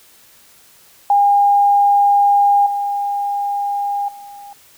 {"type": "tone with level steps", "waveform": "sine", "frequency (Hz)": 810, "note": "G#5", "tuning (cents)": -43, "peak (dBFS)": [-9, -17, -33], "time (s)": [1.1, 4.53], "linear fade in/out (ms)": 2, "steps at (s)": [2.66, 4.08], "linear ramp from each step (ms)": 5, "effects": ["white hiss -48 dBFS RMS until 4.77 s"]}